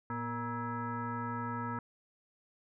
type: tone with frequency modulation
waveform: sine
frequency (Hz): 596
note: D5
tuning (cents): +25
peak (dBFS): -34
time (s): 0.1-1.79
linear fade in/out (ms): 2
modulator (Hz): 355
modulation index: 2.5
effects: none